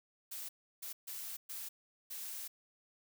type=noise bursts at uneven times; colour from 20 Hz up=blue; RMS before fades=-44 dBFS; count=5; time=0.31-0.49 / 0.82-0.93 / 1.07-1.37 / 1.49-1.69 / 2.1-2.48 s; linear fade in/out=10 ms; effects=none